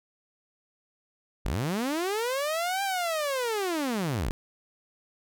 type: linear two-way sweep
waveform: sawtooth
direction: up then down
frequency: 34.65 to 800 to 34.65 Hz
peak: -23 dBFS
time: 1.45-4.31 s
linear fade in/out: 0 ms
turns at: 2.83 s
effects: none